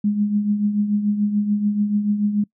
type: tone with tremolo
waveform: sine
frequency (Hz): 207.1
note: G#3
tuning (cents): -5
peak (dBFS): -14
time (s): 0.04-2.44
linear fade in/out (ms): 5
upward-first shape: triangle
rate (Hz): 6.9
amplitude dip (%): 65
effects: noise-tail reverb RT60 0.1 s tail -24 dB re dry